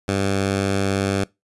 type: tone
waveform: 10% pulse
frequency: 98 Hz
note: G2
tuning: in tune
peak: -11 dBFS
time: 0.08-1.24 s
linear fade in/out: 5 ms
effects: noise-tail reverb RT60 0.2 s tail -22 dB re dry + resampled to 24000 Hz